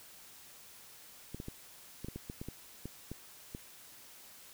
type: clicks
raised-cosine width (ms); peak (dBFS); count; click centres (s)
3; -28; 12; 1.346 / 1.401 / 1.484 / 2.046 / 2.085 / 2.16 / 2.299 / 2.415 / 2.486 / 2.856 / 3.116 / 3.549
effects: white hiss -55 dBFS RMS until 4.53 s